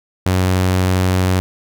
sawtooth tone, 92.5 Hz, F#2, in tune, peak -9 dBFS, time 0.26-1.4 s, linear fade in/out 0 ms, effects none

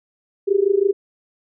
sine tone with amplitude modulation, 396.3 Hz, G4, 19 cents sharp, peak -10 dBFS, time 0.47-0.93 s, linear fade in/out 20 ms, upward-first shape sine, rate 26.2 Hz, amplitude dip 90%, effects none

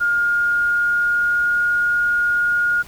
sine tone with pitch glide, 1416 to 1429.1 Hz, F6 to F6, +23 to +39 cents, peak -15 dBFS, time 0-2.83 s, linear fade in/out 20 ms, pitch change +16 cents, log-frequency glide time 0.13-1.67 s, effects pink hiss -43 dBFS RMS until 2.87 s

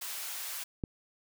white high-pass noise, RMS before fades -39 dBFS, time 0.01-0.64 s, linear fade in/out 10 ms, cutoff 810 Hz, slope 12 dB/octave
click, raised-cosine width 3 ms, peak -20 dBFS, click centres 0.838 s
effects none

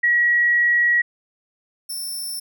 sine / 5% pulse tone pair in turn, 1915 / 5373 Hz, A#6 / E8, +46 / +32 cents, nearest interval octave + tritone, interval 1786 cents, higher second, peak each -14 / -21 dBFS, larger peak first, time 0.03-1.02 / 1.89-2.4 s, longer first, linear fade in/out 10 ms, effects none

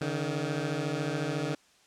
15% pulse beating tone pair, 141.8 / 155.8 Hz, C#3 / D#3, +40 / +3 cents, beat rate 14 Hz, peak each -26 dBFS, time 0.01-1.55 s, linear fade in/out 5 ms, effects white hiss -62 dBFS RMS until 1.86 s + low-pass 7000 Hz 12 dB/octave

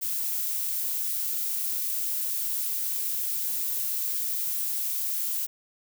violet noise, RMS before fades -29 dBFS, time 0.01-5.47 s, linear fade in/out 20 ms, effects none

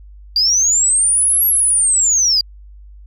sine linear two-way sweep, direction up then down, 4699 to 11560 to 4699 Hz, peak -10 dBFS, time 0.36-2.41 s, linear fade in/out 2 ms, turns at 1.46 s, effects tanh soft clip ceiling -6 dBFS + added 50 Hz sine -36 dBFS peak until 3.06 s

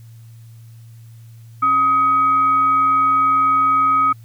sine tone with frequency modulation, 1262 Hz, D#6, 24 cents sharp, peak -12 dBFS, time 1.62-4.13 s, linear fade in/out 10 ms, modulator 989 Hz, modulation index 0.24, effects added 114 Hz sine -38 dBFS peak until 4.24 s + white hiss -57 dBFS RMS until 4.24 s

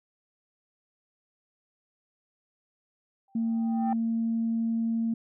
sine tone with exponential growth, 783 Hz, G5, 2 cents flat, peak -24 dBFS, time 3.28-3.93 s, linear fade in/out 2 ms, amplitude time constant 140 ms
sine tone, 227.9 Hz, A#3, 39 cents flat, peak -24 dBFS, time 3.35-5.14 s, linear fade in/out 5 ms
effects tanh soft clip ceiling -19 dBFS

